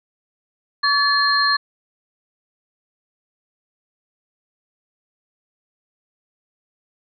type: tone cluster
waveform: sine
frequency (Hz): 1134 / 1726 / 4197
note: C#6 / A6 / C8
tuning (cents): +39 / -34 / +5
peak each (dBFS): -19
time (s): 0.83-1.57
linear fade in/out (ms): 10
effects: none